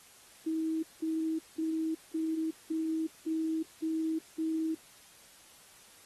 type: tone bursts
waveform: sine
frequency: 320.2 Hz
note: D#4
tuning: 50 cents sharp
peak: -29 dBFS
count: 8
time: 0.46-4.75 s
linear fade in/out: 10 ms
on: 370 ms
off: 190 ms
effects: white hiss -57 dBFS RMS until 6.05 s + AAC 32 kbps